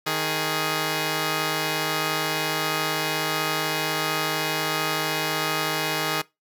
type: tone pair together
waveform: 5% pulse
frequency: 155.97 / 416.4 Hz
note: D#3 / G#4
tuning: +5 / +5 cents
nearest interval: octave + perfect fourth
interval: 1700 cents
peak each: -15 dBFS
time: 0.06-6.22 s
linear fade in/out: 10 ms
effects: noise-tail reverb RT60 0.2 s tail -21 dB re dry